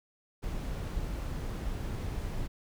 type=noise; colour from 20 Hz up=brown; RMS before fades=-35 dBFS; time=0.42-2.48 s; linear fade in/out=20 ms; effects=none